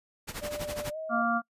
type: noise with tremolo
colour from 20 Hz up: pink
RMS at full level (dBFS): -35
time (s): 0.27-0.91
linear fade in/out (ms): 20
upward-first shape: sine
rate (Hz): 12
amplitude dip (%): 85
type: tone with pitch glide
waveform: sine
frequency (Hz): 593 to 635.6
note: D5 to D#5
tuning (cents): +17 to +37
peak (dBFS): -34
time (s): 0.41-1.23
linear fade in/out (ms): 20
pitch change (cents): +120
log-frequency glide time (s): 0.91-0.97
type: harmonic tone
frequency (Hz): 233.1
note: A#3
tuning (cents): 0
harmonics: 1 / 3 / 5 / 6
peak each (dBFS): -30 / -30 / -30 / -30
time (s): 1.09-1.42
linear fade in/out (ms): 50
effects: noise-tail reverb RT60 0.1 s tail -24 dB re dry + resampled to 32000 Hz